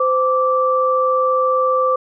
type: tone pair together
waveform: sine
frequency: 515.5 / 1168 Hz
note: C5 / D6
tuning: -26 / -10 cents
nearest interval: octave + major second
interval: 1416 cents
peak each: -16 dBFS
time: 0-1.96 s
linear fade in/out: 5 ms
effects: none